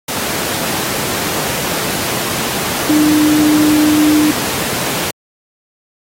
sine tone in noise, 302.9 Hz, D#4, 46 cents flat, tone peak -8 dBFS, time 2.89-4.31 s, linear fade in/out 5 ms, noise pink, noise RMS -18 dBFS, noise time 0.08-5.11 s, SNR +7 dB, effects high-pass 150 Hz 12 dB/octave + AAC 48 kbps

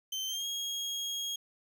30% pulse tone with pitch glide, 3101 to 3276 Hz, G7 to G#7, -19 to -24 cents, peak -31 dBFS, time 0.12-1.36 s, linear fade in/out 5 ms, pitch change +95 cents, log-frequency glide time 0.27-0.46 s, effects none

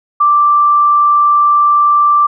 sine tone, 1174.7 Hz, D6, in tune, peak -6 dBFS, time 0.2-2.27 s, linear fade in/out 10 ms, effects none

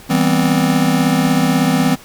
square chord, C major seventh, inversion first, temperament just, 163.52 / 196.22 / 245.3 / 261.6 Hz, E3 / G3 / B3 / C4, -14 / +2 / -12 / 0 cents, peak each -18 / -20 / -19 / -17 dBFS, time 0.09-1.96 s, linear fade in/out 20 ms, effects pink hiss -40 dBFS RMS until 2.04 s

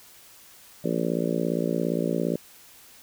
harmonic tone, 57.4 Hz, A#1, 26 cents flat, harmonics 3 / 4 / 5 / 6 / 7 / 8 / 9 / 10, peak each -29 / -30 / -31 / -32 / -32 / -33 / -34 / -34 dBFS, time 0.84-2.36 s, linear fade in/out 5 ms, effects white hiss -51 dBFS RMS until 3.02 s

